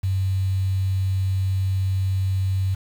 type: tone with quantisation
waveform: sine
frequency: 95.3 Hz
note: G2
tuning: 48 cents flat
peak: -19 dBFS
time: 0.03-2.75 s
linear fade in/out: 10 ms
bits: 7
effects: none